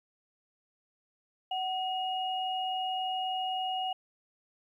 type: tone pair together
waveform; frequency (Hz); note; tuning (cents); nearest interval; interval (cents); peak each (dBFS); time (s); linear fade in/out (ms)
sine; 748.6 / 2875; F#5 / F7; +20 / +50; octave + major seventh; 2330; -31 / -36; 1.51-3.93; 5
effects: 11-bit